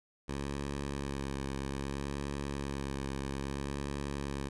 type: tone with vibrato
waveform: 10% pulse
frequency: 69.3 Hz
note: C#2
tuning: in tune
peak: -27 dBFS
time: 0.28-4.49 s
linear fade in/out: 10 ms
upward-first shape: sine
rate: 0.61 Hz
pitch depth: 29 cents each way
effects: resampled to 24000 Hz